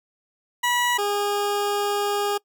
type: tone pair in turn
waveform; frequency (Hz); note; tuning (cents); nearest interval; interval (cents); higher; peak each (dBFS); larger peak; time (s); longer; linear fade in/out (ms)
20% pulse; 972 / 408.7; B5 / G#4; -28 / -28; octave + minor third; 1500; first; -15 / -17; first; 0.63-0.98 / 0.98-2.38; second; 10
effects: noise-tail reverb RT60 0.1 s tail -23 dB re dry